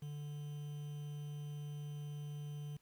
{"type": "tone with quantisation", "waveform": "triangle", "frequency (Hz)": 147, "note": "D3", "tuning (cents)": 2, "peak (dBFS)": -40, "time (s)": [0.02, 2.77], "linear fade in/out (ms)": 5, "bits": 10, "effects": ["pink hiss -75 dBFS RMS until 2.81 s"]}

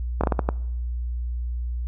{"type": "slowing click train", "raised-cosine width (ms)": 1, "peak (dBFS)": -7, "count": 6, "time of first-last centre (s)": [0.21, 0.489], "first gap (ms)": 26, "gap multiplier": 1.39, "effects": ["noise-tail reverb RT60 0.9 s tail -23 dB re dry", "added 60 Hz sine -25 dBFS peak until 1.87 s"]}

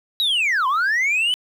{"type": "linear two-way sweep", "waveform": "sine", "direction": "down then up", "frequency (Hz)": [3940, 991, 3055], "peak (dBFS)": -14, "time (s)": [0.2, 1.34], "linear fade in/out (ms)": 0, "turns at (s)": 0.67, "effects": ["tanh soft clip ceiling -16 dBFS", "8-bit"]}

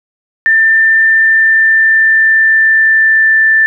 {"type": "tone with pitch glide", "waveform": "sine", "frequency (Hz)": [1788, 1770.5], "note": ["A6", "A6"], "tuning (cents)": [27, 10], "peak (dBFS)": -5, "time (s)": [0.46, 3.66], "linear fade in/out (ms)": 0, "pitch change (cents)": -17, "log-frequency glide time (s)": [1.09, 3.39], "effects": []}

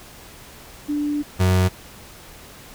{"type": "tone pair in turn", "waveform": ["sine", "35% pulse"], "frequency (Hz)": [293.7, 92.51], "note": ["D4", "F#2"], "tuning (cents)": [0, 0], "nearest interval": "octave + minor sixth", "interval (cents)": 2000, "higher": "first", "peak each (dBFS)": [-20, -13], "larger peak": "second", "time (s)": [[0.88, 1.23], [1.39, 1.69]], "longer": "first", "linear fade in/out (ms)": 20, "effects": ["pink hiss -43 dBFS RMS until 2.74 s"]}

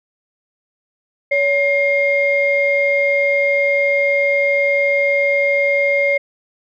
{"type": "tone pair together", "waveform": "sine", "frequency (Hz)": [564, 2127], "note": ["C#5", "C7"], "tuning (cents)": [30, 28], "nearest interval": "octave + major seventh", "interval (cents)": 2298, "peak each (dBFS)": -15, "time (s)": [1.31, 6.18], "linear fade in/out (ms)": 10, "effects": ["tanh soft clip ceiling -5 dBFS"]}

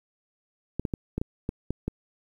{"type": "clicks", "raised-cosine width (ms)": 3, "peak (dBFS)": -15, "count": 8, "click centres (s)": [0.796, 0.852, 0.938, 1.18, 1.215, 1.491, 1.706, 1.88], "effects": ["9-bit"]}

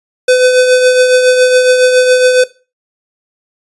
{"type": "tone with tremolo", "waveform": "square", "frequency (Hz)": 505, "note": "B4", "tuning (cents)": 39, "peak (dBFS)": -4, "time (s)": [0.28, 2.44], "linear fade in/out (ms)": 5, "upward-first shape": "triangle", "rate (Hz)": 7.2, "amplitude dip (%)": 50, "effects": ["noise-tail reverb RT60 0.3 s tail -18 dB re dry", "resampled to 24000 Hz"]}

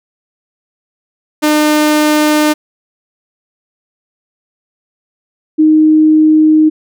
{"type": "tone pair in turn", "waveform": ["sawtooth", "sine"], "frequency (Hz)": [302.5, 310.6], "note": ["D#4", "D#4"], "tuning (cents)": [-49, -3], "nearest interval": "unison", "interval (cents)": 46, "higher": "second", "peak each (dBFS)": -4, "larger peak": "neither", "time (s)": [[1.42, 2.54], [5.58, 6.7]], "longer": "neither", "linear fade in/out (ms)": 20, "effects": []}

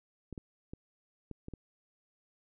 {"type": "clicks", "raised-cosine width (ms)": 3, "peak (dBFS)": -29, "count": 6, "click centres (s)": [0.327, 0.378, 0.735, 1.313, 1.484, 1.537], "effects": []}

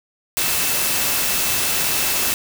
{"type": "tone in noise", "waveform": "sine", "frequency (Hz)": 2637, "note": "E7", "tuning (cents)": 0, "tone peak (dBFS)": -31, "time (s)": [0.37, 2.34], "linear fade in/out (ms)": 0, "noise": "white", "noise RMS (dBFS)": -20, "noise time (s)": [0.37, 2.34], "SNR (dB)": -14, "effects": []}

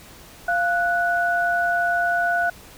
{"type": "tone pair together", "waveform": "sine", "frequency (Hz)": [695, 1476.6], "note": ["F5", "F#6"], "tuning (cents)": [-9, -4], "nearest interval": "octave + minor second", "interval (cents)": 1305, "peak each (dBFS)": -21, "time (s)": [0.48, 2.5], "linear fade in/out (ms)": 5, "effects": ["pink hiss -45 dBFS RMS until 2.77 s"]}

